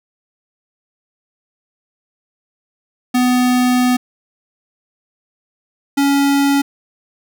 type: tone pair in turn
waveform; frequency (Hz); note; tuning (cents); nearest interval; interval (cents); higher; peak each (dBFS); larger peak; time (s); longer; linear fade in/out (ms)
square; 249.5 / 280.1; B3 / C#4; +18 / +18; major second; 200; second; -12; neither; 3.14-3.97 / 5.97-6.62; first; 10
effects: none